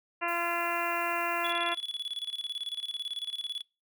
harmonic tone, 343 Hz, F4, 31 cents flat, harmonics 1 / 2 / 3 / 4 / 5 / 6 / 7 / 8, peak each -40 / -35 / -34 / -36 / -37 / -39 / -39 / -37 dBFS, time 0.21-1.75 s, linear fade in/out 20 ms
violet noise, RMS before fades -47 dBFS, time 0.28-1.51 s, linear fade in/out 2 ms
triangle tone with tremolo, 3405 Hz, G#7, 42 cents sharp, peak -30 dBFS, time 1.44-3.62 s, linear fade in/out 10 ms, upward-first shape square, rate 18 Hz, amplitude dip 80%
effects noise-tail reverb RT60 0.3 s tail -26 dB re dry

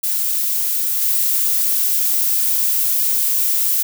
violet noise with level steps, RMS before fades -19 / -17 dBFS, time 0.03-3.83 s, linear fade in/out 10 ms, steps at 1.01 s, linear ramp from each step 10 ms, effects none

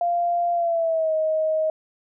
sine tone with pitch glide, 694 to 629.1 Hz, F5 to D#5, -11 to +19 cents, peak -19 dBFS, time 0.01-1.7 s, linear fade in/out 2 ms, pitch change -170 cents, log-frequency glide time 0.53-1.14 s, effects none

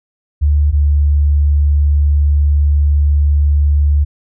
sine tone pair in turn, 73.42 / 72.83 Hz, D2 / D2, 0 / -14 cents, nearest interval unison, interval 14 cents, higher first, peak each -8 dBFS, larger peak neither, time 0.41-0.72 / 0.72-4.05 s, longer second, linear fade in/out 20 ms, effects none

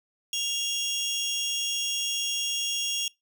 25% pulse tone pair together, 2794 / 3317 Hz, F7 / G#7, 0 / -3 cents, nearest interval minor third, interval 297 cents, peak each -26 dBFS, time 0.33-3.08 s, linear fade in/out 2 ms, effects noise-tail reverb RT60 0.2 s tail -24 dB re dry

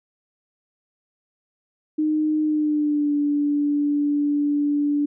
sine tone with pitch glide, 307.3 to 290.9 Hz, D#4 to D4, -21 to -16 cents, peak -18 dBFS, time 1.98-5.06 s, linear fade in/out 10 ms, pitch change -95 cents, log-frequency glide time 2.42-3.14 s, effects none

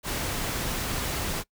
pink noise, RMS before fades -30 dBFS, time 0.03-1.44 s, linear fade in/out 50 ms, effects noise-tail reverb RT60 0.1 s tail -22 dB re dry

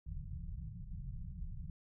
pink low-pass noise, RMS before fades -44 dBFS, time 0.06-1.7 s, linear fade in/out 2 ms, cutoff 180 Hz, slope 96 dB/octave, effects none

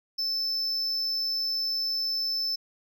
triangle tone, 5274 Hz, E8, in tune, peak -25 dBFS, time 0.18-2.56 s, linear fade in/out 10 ms, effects none

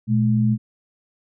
sine tone pair together, 119.8 / 213.5 Hz, A#2 / G#3, +48 / +48 cents, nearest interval minor seventh, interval 1000 cents, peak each -18 dBFS, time 0.07-0.58 s, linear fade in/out 50 ms, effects none

